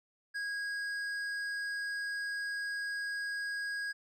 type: tone with hard clipping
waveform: sine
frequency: 1644 Hz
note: G#6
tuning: 18 cents flat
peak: -36 dBFS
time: 0.34-3.93 s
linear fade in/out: 20 ms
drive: 8 dB
effects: none